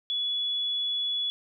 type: tone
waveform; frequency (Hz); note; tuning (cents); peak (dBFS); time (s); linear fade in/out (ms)
sine; 3404; G#7; +42; -26; 0.1-1.3; 0
effects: none